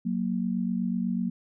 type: tone pair together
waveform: sine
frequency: 185.01 / 233.1 Hz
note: F#3 / A#3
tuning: 0 / 0 cents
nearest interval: major third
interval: 400 cents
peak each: -28 dBFS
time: 0.05-1.3 s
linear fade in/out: 10 ms
effects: none